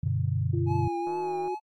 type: chord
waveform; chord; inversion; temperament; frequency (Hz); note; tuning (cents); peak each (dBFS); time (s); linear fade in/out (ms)
sine; G major; none; equal with one note detuned; 95.98 / 123.47 / 146.83; G2 / B2 / D3; -36 / 0 / 0; -28 / -28 / -30; 0.03-0.88; 5
type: tone with pitch glide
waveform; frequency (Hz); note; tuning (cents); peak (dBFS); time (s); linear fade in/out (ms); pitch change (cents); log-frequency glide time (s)
sine; 342.6 to 365.1; F4 to F#4; -33 to -23; -30; 0.53-1.55; 10; +110; 1-1.25
type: tone with vibrato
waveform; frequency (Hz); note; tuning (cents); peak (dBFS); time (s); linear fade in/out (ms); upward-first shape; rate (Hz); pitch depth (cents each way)
triangle; 834; G#5; +7; -29; 0.66-1.6; 50; triangle; 2.4; 58
type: click train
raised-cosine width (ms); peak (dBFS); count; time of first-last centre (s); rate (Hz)
1; -32; 66; 1.07-1.479; 159
effects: AAC 64 kbps